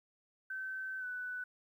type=tone with pitch glide; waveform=sine; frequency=1537 to 1491.5 Hz; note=G6 to F#6; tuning=-35 to +13 cents; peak=-38 dBFS; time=0.5-1.44 s; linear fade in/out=5 ms; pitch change=-52 cents; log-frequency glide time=0.99-1.05 s; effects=12-bit